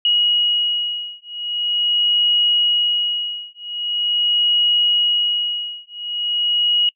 sine beating tone pair, 2899 / 2899.43 Hz, F#7 / F#7, -36 / -36 cents, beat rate 0.43 Hz, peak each -19 dBFS, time 0.05-6.89 s, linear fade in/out 2 ms, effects noise-tail reverb RT60 0.1 s tail -25 dB re dry

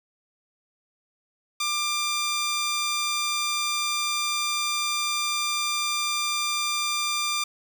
10% pulse tone, 1192 Hz, D6, 25 cents sharp, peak -16 dBFS, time 1.6-7.44 s, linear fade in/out 5 ms, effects none

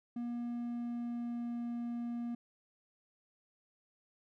triangle tone with pitch glide, 238.7 to 237.3 Hz, A#3 to A#3, +41 to +31 cents, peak -34 dBFS, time 0.16-2.35 s, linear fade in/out 5 ms, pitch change -10 cents, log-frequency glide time 0.51-1.64 s, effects none

